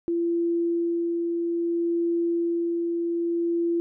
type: tone with tremolo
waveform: sine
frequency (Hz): 339.8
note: F4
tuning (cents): -47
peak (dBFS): -21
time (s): 0.08-3.8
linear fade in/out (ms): 0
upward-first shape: sine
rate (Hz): 0.61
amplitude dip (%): 25
effects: none